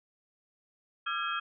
sine tone cluster, 1201 / 1362 / 1649 / 2545 / 3225 Hz, D6 / F6 / G#6 / D#7 / G7, +38 / -44 / -13 / +39 / +48 cents, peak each -38 / -33 / -38 / -40 / -39 dBFS, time 1.06-1.4 s, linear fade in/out 10 ms, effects none

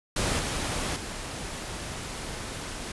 pink noise with level steps, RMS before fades -27 / -30 / -36 dBFS, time 0.16-2.92 s, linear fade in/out 5 ms, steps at 0.39 / 0.96 s, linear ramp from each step 2 ms, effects resampled to 24000 Hz

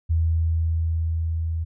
sine tone with level ramp, 81.7 Hz, E2, 15 cents flat, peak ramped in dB -17 to -23 dBFS, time 0.09-1.65 s, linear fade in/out 20 ms, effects none

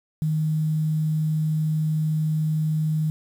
sine tone with quantisation, 155.56 Hz, D#3, in tune, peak -20 dBFS, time 0.22-3.1 s, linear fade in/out 0 ms, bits 8, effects none

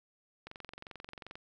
click train, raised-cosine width 0.3 ms, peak -29 dBFS, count 21, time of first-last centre 0.47-1.355 s, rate 22.6 Hz, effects none

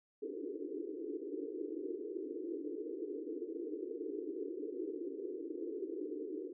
pink band-pass noise, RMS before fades -42 dBFS, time 0.22-6.53 s, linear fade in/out 5 ms, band 290 to 460 Hz, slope 96 dB/octave, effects none

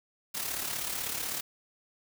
white noise with amplitude modulation, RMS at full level -32 dBFS, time 0.34-1.41 s, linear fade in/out 10 ms, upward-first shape sine, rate 36 Hz, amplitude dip 55%, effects none

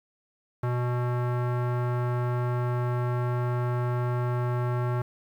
square tone with low-pass filter, 122.7 Hz, B2, 11 cents flat, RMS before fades -27 dBFS, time 0.63-5.02 s, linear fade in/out 5 ms, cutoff 1300 Hz, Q 1.6, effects 9-bit

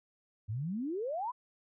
sine exponential sweep, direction up, 98 to 1046.5 Hz, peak -33 dBFS, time 0.48-1.32 s, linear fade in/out 20 ms, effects none

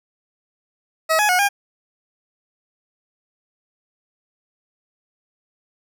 20% pulse tone with pitch steps, 640 / 840 / 727 / 807 Hz, D#5 / G#5 / F#5 / G#5, +49 / +19 / -31 / -50 cents, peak -10 dBFS, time 1.09-1.49 s, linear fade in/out 20 ms, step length 100 ms, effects none

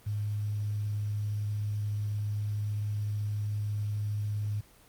sine tone with quantisation, 104.4 Hz, G#2, 10 cents sharp, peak -29 dBFS, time 0.06-4.61 s, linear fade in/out 10 ms, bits 9, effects pink hiss -58 dBFS RMS until 4.88 s + Opus 24 kbps

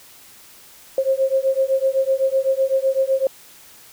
sine beating tone pair, 530 / 537.9 Hz, C5 / C5, +22 / +48 cents, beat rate 7.9 Hz, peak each -19 dBFS, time 0.98-3.27 s, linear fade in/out 2 ms, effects white hiss -46 dBFS RMS until 3.92 s

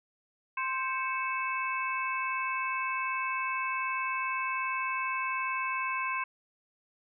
harmonic tone with a mistuned harmonic, 524 Hz, C5, 2 cents sharp, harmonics 2 / 3 / 4 / 5, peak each -32 / -38 / -37 / -36 dBFS, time 0.57-6.24 s, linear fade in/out 5 ms, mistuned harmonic 4, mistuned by +99 cents, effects none

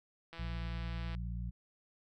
click train, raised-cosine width 0.3 ms, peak -33 dBFS, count 137, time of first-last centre 0.33-1.149 s, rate 166 Hz
harmonic tone, 58.5 Hz, A#1, 7 cents sharp, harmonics 1 / 2 / 3, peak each -38 / -43 / -45 dBFS, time 0.38-1.51 s, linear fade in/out 20 ms
effects none

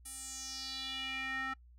square tone with band-pass filter sweep, 264.8 Hz, C4, 21 cents sharp, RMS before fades -41 dBFS, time 0.05-1.54 s, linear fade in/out 10 ms, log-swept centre 10000 to 1500 Hz, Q 4.1, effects noise-tail reverb RT60 0.1 s tail -24 dB re dry + added 60 Hz sine -56 dBFS peak until 1.78 s

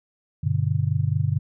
sine chord, G major, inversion none, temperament just, 98 / 122.5 / 147 Hz, G2 / B2 / D3, 0 / -14 / +2 cents, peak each -24 dBFS, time 0.43-1.39 s, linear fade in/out 10 ms, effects none

